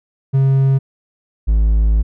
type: tone pair in turn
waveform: triangle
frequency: 135 / 53.57 Hz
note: C#3 / A1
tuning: -45 / -46 cents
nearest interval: octave + major third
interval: 1601 cents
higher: first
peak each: -8 dBFS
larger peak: neither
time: 0.33-0.79 / 1.47-2.03 s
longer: second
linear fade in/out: 20 ms
effects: none